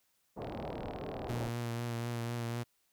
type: low-pass noise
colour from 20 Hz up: white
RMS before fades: -41 dBFS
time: 0.36-1.5 s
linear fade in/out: 20 ms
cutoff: 730 Hz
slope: 24 dB/octave
type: click train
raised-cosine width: 0.3 ms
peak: -31 dBFS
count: 35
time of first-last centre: 0.42-1.296 s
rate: 38.8 Hz
type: tone with vibrato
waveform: sawtooth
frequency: 118 Hz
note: A#2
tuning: 22 cents sharp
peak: -31 dBFS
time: 1.28-2.64 s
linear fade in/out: 20 ms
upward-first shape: triangle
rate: 4 Hz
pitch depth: 31 cents each way
effects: white hiss -75 dBFS RMS until 2.92 s